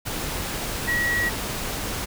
sine tone in noise, 1917 Hz, A#6, 48 cents sharp, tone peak -21 dBFS, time 0.87-1.3 s, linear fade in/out 20 ms, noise pink, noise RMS -29 dBFS, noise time 0.05-2.06 s, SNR +5 dB, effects none

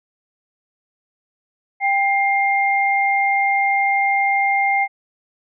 sine tone pair together, 791.5 / 2113 Hz, G5 / C7, +17 / +16 cents, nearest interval octave + perfect fourth, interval 1699 cents, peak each -17 / -18 dBFS, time 1.8-4.88 s, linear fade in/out 50 ms, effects none

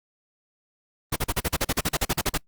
pink noise bursts, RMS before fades -23 dBFS, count 16, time 1.12-2.377 s, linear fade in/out 10 ms, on 42 ms, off 39 ms, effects noise-tail reverb RT60 0.1 s tail -25 dB re dry + Opus 32 kbps

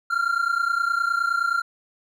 triangle tone pair together, 1372 / 1401.6 Hz, F6 / F6, -31 / +6 cents, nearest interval unison, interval 37 cents, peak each -21 / -22 dBFS, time 0.1-1.62 s, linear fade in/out 10 ms, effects none

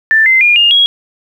sine tone with pitch steps, 1772 / 2071 / 2421 / 2829 / 3307 Hz, A6 / C7 / D#7 / F7 / G#7, +12 / -18 / -48 / +22 / -8 cents, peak -5 dBFS, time 0.11-0.86 s, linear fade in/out 0 ms, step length 150 ms, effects 7-bit

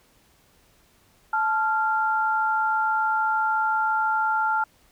sine tone pair together, 873 / 1385.8 Hz, A5 / F6, -14 / -14 cents, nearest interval minor sixth, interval 800 cents, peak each -23 dBFS, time 1.33-4.64 s, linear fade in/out 5 ms, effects pink hiss -60 dBFS RMS until 4.91 s

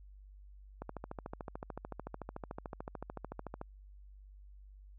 click train, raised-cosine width 1 ms, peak -27 dBFS, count 39, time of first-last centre 0.82-3.614 s, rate 13.6 Hz, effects added 49 Hz sine -52 dBFS peak until 4.98 s

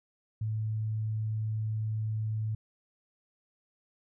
sine tone, 109 Hz, A2, 16 cents flat, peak -29 dBFS, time 0.41-2.55 s, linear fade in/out 5 ms, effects none

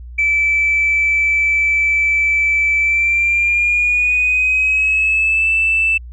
sine tone with pitch glide, 2317 to 2646 Hz, D7 to E7, -24 to +6 cents, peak -11 dBFS, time 0.18-5.98 s, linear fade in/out 10 ms, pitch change +230 cents, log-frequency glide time 2.79-5.5 s, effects tanh soft clip ceiling -7 dBFS + added 60 Hz sine -30 dBFS peak until 6.12 s

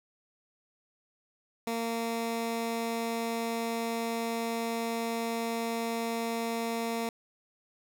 15% pulse tone, 230 Hz, A#3, 23 cents flat, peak -24 dBFS, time 1.67-7.09 s, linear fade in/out 2 ms, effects none

